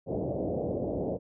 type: low-pass noise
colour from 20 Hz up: white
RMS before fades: -31 dBFS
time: 0.06-1.19 s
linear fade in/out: 50 ms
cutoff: 640 Hz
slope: 48 dB/octave
effects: high-pass 80 Hz 12 dB/octave